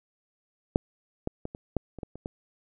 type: clicks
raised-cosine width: 2 ms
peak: -7 / -15 / -20 / -25 / -12 / -27 / -21 / -28 / -20 dBFS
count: 9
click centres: 0.759 / 1.274 / 1.454 / 1.549 / 1.767 / 1.987 / 2.032 / 2.156 / 2.259 s
effects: none